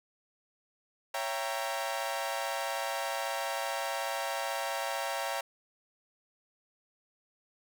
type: chord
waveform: sawtooth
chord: C# diminished seventh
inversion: none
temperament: equal with one note detuned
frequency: 554.4 / 670.4 / 784 / 932.3 Hz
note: C#5 / E5 / G5 / Bb5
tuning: 0 / +29 / 0 / 0 cents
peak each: -34 dBFS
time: 1.14-5.41 s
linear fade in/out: 5 ms
effects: none